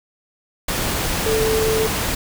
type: tone in noise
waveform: sine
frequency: 440 Hz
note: A4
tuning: in tune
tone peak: -17 dBFS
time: 1.26-1.87 s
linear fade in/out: 5 ms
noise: pink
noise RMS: -22 dBFS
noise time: 0.68-2.15 s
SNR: +2 dB
effects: none

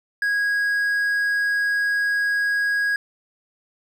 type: tone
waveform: triangle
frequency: 1650 Hz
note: G#6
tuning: 12 cents flat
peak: -17 dBFS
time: 0.22-2.96 s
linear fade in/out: 2 ms
effects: none

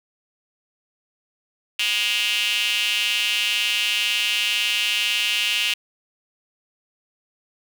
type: tone with high-pass filter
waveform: square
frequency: 111 Hz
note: A2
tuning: 16 cents sharp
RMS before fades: -22 dBFS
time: 1.79-5.74 s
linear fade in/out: 5 ms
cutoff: 2800 Hz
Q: 5.8
effects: none

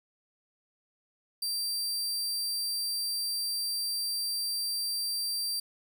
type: tone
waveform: sawtooth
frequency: 4700 Hz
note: D8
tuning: 1 cent sharp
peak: -27 dBFS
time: 1.42-5.6 s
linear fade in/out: 5 ms
effects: none

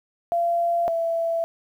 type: tone pair in turn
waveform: sine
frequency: 685 / 666.3 Hz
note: F5 / E5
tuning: -34 / +18 cents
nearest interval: unison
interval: 48 cents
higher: first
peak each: -19 / -21 dBFS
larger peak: first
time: 0.32-0.88 / 0.88-1.44 s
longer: neither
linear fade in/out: 0 ms
effects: 9-bit

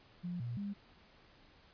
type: tone with pitch steps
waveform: sine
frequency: 176.2 / 119.7 / 201.9 Hz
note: F3 / A#2 / G#3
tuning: +16 / +46 / -49 cents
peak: -37 dBFS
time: 0.23-0.74 s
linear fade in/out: 20 ms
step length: 170 ms
effects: pink hiss -63 dBFS RMS until 1.73 s + resampled to 11025 Hz

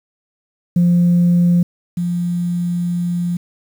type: tone pair in turn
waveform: sine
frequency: 174.61 / 174.61 Hz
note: F3 / F3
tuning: 0 / 0 cents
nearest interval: unison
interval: 0 cents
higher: neither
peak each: -8 / -16 dBFS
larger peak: first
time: 0.76-1.63 / 1.97-3.37 s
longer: second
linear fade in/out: 5 ms
effects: tanh soft clip ceiling -7 dBFS + 7-bit

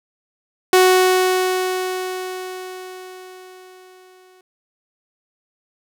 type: tone with exponential decay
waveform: sawtooth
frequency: 370 Hz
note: F#4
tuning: in tune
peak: -5 dBFS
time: 0.73-4.41 s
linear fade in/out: 2 ms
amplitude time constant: 800 ms
effects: none

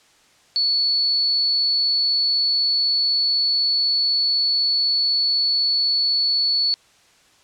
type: tone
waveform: sine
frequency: 4428 Hz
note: C#8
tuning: 3 cents flat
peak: -16 dBFS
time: 0.56-6.74 s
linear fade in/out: 0 ms
effects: white hiss -55 dBFS RMS until 7.43 s + low-pass 7000 Hz 12 dB/octave

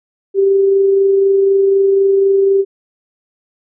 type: tone with amplitude modulation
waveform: sine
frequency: 391.8 Hz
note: G4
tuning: 1 cent flat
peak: -7 dBFS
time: 0.34-2.65 s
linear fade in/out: 50 ms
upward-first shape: sine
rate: 24 Hz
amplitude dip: 25%
effects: none

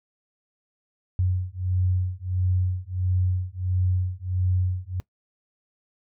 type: beating tone pair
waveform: sine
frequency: 90.9 / 92.4 Hz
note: F#2 / F#2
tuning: -30 / -2 cents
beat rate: 1.5 Hz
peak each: -25 dBFS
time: 1.19-5 s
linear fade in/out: 0 ms
effects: noise-tail reverb RT60 0.1 s tail -20 dB re dry

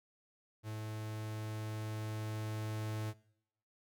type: tone with level ramp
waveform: 45% pulse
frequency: 108.3 Hz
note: A2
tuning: 27 cents flat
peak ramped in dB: -40 to -36 dBFS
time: 0.63-3.14 s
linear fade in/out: 50 ms
effects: noise-tail reverb RT60 0.8 s tail -22 dB re dry

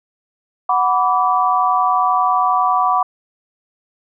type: chord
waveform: sine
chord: B minor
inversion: second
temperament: equal with one note detuned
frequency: 740 / 987.8 / 1157.8 Hz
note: F#5 / B5 / D6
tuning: 0 / 0 / -25 cents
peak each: -17 / -18 / -16 dBFS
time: 0.69-3.03 s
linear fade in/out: 5 ms
effects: none

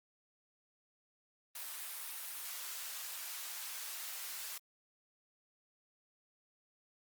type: high-pass noise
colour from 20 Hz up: white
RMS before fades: -44 dBFS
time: 1.55-4.58 s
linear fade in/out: 5 ms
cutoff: 880 Hz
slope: 12 dB/octave
effects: Opus 32 kbps

